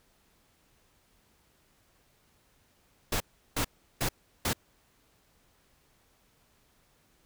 pink noise bursts, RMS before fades -29 dBFS, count 4, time 3.12-4.532 s, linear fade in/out 5 ms, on 83 ms, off 360 ms, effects pink hiss -67 dBFS RMS until 7.25 s

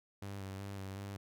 sawtooth tone with vibrato, 98 Hz, G2, in tune, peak -38 dBFS, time 0.22-1.17 s, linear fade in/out 5 ms, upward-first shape square, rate 2.7 Hz, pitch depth 28 cents each way, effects none

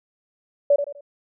sine tone with echo, 573 Hz, D5, 43 cents flat, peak -12 dBFS, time 0.7-0.76 s, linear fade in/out 5 ms, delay 83 ms, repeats 3, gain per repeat -9 dB, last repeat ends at 1.009 s, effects none

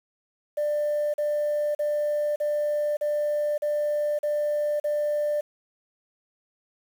sine tone bursts, 593 Hz, D5, 17 cents sharp, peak -21 dBFS, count 8, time 0.57-5.41 s, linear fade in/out 10 ms, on 570 ms, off 40 ms, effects tanh soft clip ceiling -20 dBFS + 8-bit

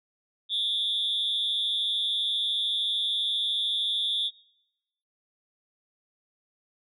sine tone with amplitude modulation, 3526 Hz, A7, 3 cents sharp, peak -19 dBFS, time 0.49-4.31 s, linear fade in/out 50 ms, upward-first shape sine, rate 213 Hz, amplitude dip 95%, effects noise-tail reverb RT60 0.9 s tail -23 dB re dry + tanh soft clip ceiling -19 dBFS

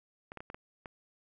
clicks, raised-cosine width 0.5 ms, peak -28 dBFS, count 6, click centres 0.319 / 0.373 / 0.405 / 0.501 / 0.545 / 0.858 s, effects none

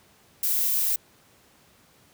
violet noise, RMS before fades -24 dBFS, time 0.43-0.96 s, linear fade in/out 5 ms, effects pink hiss -58 dBFS RMS until 2.13 s + high-pass 80 Hz 12 dB/octave

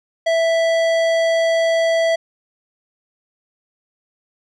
sine tone with tanh clipping, 659.3 Hz, E5, in tune, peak -16 dBFS, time 0.26-2.16 s, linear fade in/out 10 ms, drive 16 dB, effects none

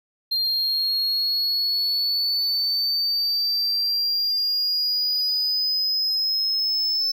triangle exponential sweep, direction up, 4186 to 5274 Hz, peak -19 dBFS, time 0.31-7.12 s, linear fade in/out 10 ms, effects none

